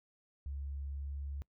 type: tone with pitch glide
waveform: sine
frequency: 69.8 to 70.29 Hz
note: C#2 to C#2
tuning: +13 to +25 cents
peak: -38 dBFS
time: 0.46-1.42 s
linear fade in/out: 0 ms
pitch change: +12 cents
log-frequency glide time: 0.85-1.12 s
effects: noise-tail reverb RT60 0.1 s tail -24 dB re dry